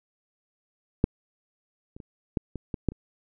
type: clicks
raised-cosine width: 3 ms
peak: -6 / -30 / -29 / -12 / -21 / -17 / -10 / -29 dBFS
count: 8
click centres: 1.041 / 1.965 / 2.002 / 2.372 / 2.557 / 2.742 / 2.887 / 2.92 s
effects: none